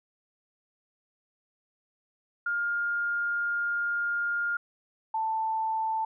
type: tone pair in turn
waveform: sine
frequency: 1411 / 885 Hz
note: F6 / A5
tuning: +17 / +10 cents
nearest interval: minor sixth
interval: 807 cents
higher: first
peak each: -26 dBFS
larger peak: neither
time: 2.46-4.57 / 5.14-6.05 s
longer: first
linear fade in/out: 5 ms
effects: none